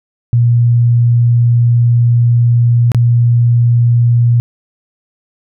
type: tone with dropouts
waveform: sine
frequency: 119.1 Hz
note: A#2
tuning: 38 cents sharp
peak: -6 dBFS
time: 0.33-4.4 s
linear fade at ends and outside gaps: 0 ms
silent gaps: 2.918-2.947 s
effects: none